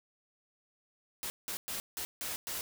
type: noise bursts at uneven times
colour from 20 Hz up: white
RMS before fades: -38 dBFS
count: 6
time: 1.23-1.3 / 1.48-1.57 / 1.68-1.8 / 1.97-2.05 / 2.21-2.36 / 2.47-2.61 s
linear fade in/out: 0 ms
effects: none